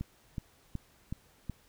click train, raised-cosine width 5 ms, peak -23 dBFS, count 5, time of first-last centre 0.01-1.497 s, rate 2.69 Hz, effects pink hiss -64 dBFS RMS until 1.68 s

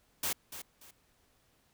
white noise with echo, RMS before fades -33 dBFS, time 0.23-0.33 s, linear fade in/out 5 ms, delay 290 ms, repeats 2, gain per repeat -11 dB, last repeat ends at 0.91 s, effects pink hiss -70 dBFS RMS until 1.73 s

